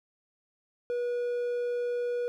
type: tone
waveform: triangle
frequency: 484.5 Hz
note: B4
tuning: 33 cents flat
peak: -26 dBFS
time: 0.9-2.28 s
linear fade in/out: 0 ms
effects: none